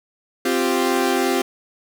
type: chord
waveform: sawtooth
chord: C suspended fourth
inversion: none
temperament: equal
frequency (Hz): 261.6 / 349.2 / 392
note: C4 / F4 / G4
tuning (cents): 0 / 0 / 0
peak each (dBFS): -18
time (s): 0.45-1.42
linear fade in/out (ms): 5
effects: none